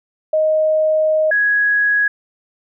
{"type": "tone pair in turn", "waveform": "sine", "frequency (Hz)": [624, 1665.9], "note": ["D#5", "G#6"], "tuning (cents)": [5, 5], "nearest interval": "octave + perfect fourth", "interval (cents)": 1700, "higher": "second", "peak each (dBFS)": -12, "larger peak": "neither", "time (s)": [[0.33, 1.31], [1.31, 2.08]], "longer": "first", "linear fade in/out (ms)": 5, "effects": []}